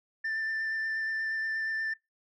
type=tone with vibrato; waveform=sine; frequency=1778 Hz; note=A6; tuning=18 cents sharp; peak=-27 dBFS; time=0.24-1.94 s; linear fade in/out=10 ms; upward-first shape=sine; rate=8.4 Hz; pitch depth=13 cents each way; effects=noise-tail reverb RT60 0.2 s tail -25 dB re dry + tanh soft clip ceiling -28 dBFS